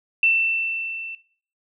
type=tone with level ramp; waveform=sine; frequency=2678 Hz; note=E7; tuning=27 cents sharp; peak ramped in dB=-13 to -30 dBFS; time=0.23-1.15 s; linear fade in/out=2 ms; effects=noise-tail reverb RT60 0.5 s tail -21 dB re dry